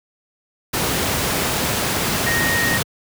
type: tone in noise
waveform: sine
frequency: 1864.7 Hz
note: A#6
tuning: in tune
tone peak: -19 dBFS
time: 2.26-2.78 s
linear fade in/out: 10 ms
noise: pink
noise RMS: -20 dBFS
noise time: 0.73-2.83 s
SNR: -2 dB
effects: high-pass 80 Hz 12 dB/octave